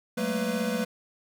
square tone cluster, 188.2 / 215.4 / 231 / 498.5 Hz, F#3 / A3 / A#3 / B4, +30 / -37 / -16 / +16 cents, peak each -34 / -32 / -33 / -32 dBFS, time 0.17-0.85 s, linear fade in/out 10 ms, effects none

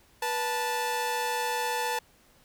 sawtooth tone pair together, 487.2 / 880 Hz, B4 / A5, -24 / 0 cents, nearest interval minor seventh, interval 1024 cents, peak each -29 / -25 dBFS, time 0.22-1.99 s, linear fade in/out 5 ms, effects pink hiss -61 dBFS RMS until 2.44 s

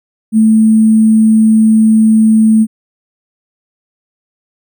sine tone with sample-and-hold, 220 Hz, A3, in tune, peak -4 dBFS, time 0.32-2.67 s, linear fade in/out 50 ms, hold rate 8820 Hz, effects none

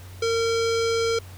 square tone with low-pass filter, 457.8 Hz, A#4, 31 cents flat, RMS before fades -23 dBFS, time 0.22-1.19 s, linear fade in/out 5 ms, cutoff 5600 Hz, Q 2.1, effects added 92 Hz sine -39 dBFS peak until 1.37 s + pink hiss -48 dBFS RMS until 1.37 s

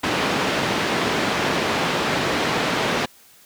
pink band-pass noise, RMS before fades -22 dBFS, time 0.03-3.06 s, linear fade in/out 10 ms, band 190 to 3700 Hz, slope 12 dB/octave, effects white hiss -51 dBFS RMS until 3.45 s

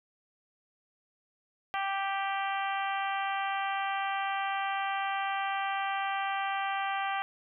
harmonic tone, 392 Hz, G4, in tune, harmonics 2 / 3 / 4 / 5 / 6 / 7 / 8, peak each -32 / -36 / -38 / -40 / -42 / -43 / -44 dBFS, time 1.74-7.22 s, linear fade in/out 0 ms, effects none

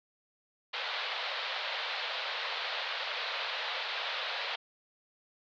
white band-pass noise, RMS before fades -36 dBFS, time 0.73-4.56 s, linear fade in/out 10 ms, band 490 to 4200 Hz, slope 48 dB/octave, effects none

